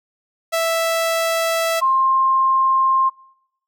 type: tone pair in turn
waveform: sawtooth / sine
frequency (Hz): 659.3 / 1059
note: E5 / C6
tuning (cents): 0 / +21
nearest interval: minor sixth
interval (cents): 821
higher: second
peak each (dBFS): -13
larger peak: neither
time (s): 0.52-1.81 / 1.81-3.1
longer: neither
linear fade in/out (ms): 20
effects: noise-tail reverb RT60 0.9 s tail -25 dB re dry